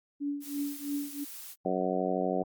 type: tone with tremolo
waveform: sine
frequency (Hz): 286.5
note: D4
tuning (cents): -43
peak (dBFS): -28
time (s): 0.2-1.25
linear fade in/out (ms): 20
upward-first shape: triangle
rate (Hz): 3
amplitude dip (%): 95
type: noise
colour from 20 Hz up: blue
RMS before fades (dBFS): -44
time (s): 0.4-1.56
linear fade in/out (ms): 50
type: harmonic tone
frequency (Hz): 92.5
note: F#2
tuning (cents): 0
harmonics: 2 / 3 / 4 / 5 / 6 / 7 / 8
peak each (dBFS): -35 / -35 / -35 / -35 / -35 / -35 / -35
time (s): 1.65-2.43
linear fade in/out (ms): 5
effects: Opus 48 kbps